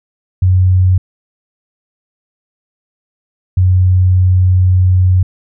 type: tone pair in turn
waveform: sine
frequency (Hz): 92.3 / 91.94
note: F#2 / F#2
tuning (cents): -4 / -10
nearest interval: unison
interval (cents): 6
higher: first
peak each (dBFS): -6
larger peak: neither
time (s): 0.42-0.98 / 3.57-5.23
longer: second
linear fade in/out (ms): 5
effects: none